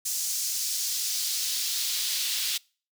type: noise with high-pass filter sweep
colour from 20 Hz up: pink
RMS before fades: -29 dBFS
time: 0.05-2.58 s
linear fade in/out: 10 ms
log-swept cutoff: 6300 to 3500 Hz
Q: 1.6
effects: noise-tail reverb RT60 0.4 s tail -26 dB re dry